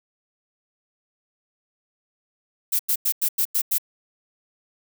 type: noise bursts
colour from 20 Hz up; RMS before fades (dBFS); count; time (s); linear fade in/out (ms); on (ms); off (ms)
violet; -21; 7; 2.72-3.783; 10; 73; 92
effects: none